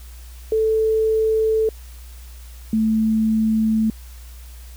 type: tone pair in turn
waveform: sine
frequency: 440 / 220 Hz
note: A4 / A3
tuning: 0 / 0 cents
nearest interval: octave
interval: 1200 cents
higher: first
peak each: -15 dBFS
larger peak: neither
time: 0.52-1.69 / 2.73-3.9 s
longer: neither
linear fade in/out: 2 ms
effects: added 60 Hz sine -36 dBFS peak until 4.76 s + white hiss -48 dBFS RMS until 4.76 s